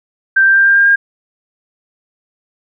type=tone with pitch steps; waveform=sine; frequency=1568 / 1577.1 / 1586.2 / 1595.4 / 1604.7 / 1613.9 Hz; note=G6 / G6 / G6 / G6 / G6 / G6; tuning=0 / +10 / +20 / +30 / +40 / +50 cents; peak=-6 dBFS; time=0.36-0.96 s; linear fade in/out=10 ms; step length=100 ms; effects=none